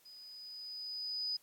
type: tone with level ramp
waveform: sine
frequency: 4978 Hz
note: D#8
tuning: in tune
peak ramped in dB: -52 to -33 dBFS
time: 0.05-1.37 s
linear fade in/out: 10 ms
effects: white hiss -67 dBFS RMS until 1.42 s + AAC 64 kbps